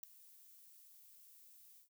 violet noise with ADSR envelope, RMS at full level -42 dBFS, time 0.03-1.89 s, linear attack 5 ms, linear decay 4 ms, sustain -20 dB, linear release 110 ms, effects none

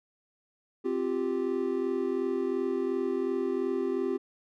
triangle chord, C suspended fourth, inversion none, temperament equal, 261.6 / 349.2 / 392 Hz, C4 / F4 / G4, 0 / 0 / 0 cents, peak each -31 / -30 / -28 dBFS, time 0.84-4.18 s, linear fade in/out 20 ms, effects none

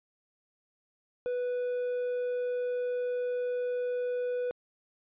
triangle tone, 493.5 Hz, B4, 1 cent flat, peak -27 dBFS, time 1.26-4.51 s, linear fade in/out 0 ms, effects resampled to 8000 Hz

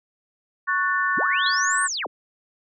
sine chord, F# minor, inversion second, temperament just, 1110 / 1480 / 1776 Hz, C#6 / F#6 / A6, +2 / 0 / +16 cents, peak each -24 dBFS, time 0.67-1.88 s, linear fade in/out 20 ms
sine linear two-way sweep, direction up then down, 100 to 8870 to 108.5 Hz, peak -25 dBFS, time 1.17-2.07 s, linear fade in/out 10 ms, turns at 1.84 s
sine tone with exponential decay, 3366 Hz, G#7, 23 cents sharp, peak -20 dBFS, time 1.46-1.61 s, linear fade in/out 2 ms, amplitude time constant 32 ms
effects none

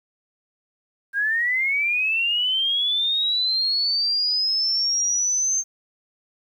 sine linear sweep, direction up, 1589 to 6350 Hz, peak -19 dBFS, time 1.13-5.64 s, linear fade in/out 50 ms, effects 9-bit

